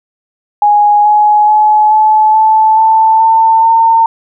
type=tone with pitch steps; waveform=sine; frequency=830 / 840.6 / 851.4 / 862.3 / 873.3 / 884.4 / 895.8 / 907.2 Hz; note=G#5 / G#5 / G#5 / A5 / A5 / A5 / A5 / A#5; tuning=-1 / +21 / +43 / -35 / -13 / +9 / +31 / -47 cents; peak=-4 dBFS; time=0.62-4.06 s; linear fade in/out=2 ms; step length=430 ms; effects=none